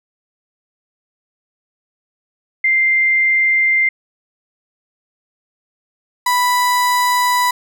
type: tone pair in turn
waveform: sine / 35% pulse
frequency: 2093 / 987.8 Hz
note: C7 / B5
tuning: 0 / 0 cents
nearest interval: octave + minor second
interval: 1300 cents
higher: first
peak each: -11 dBFS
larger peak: neither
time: 2.64-3.89 / 6.26-7.51 s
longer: neither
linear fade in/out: 5 ms
effects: none